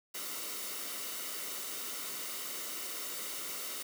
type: noise with comb filter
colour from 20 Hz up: white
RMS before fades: -40 dBFS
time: 0.14-3.83 s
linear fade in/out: 10 ms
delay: 1.2 ms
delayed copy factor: -0.5
effects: high-pass 200 Hz 12 dB/octave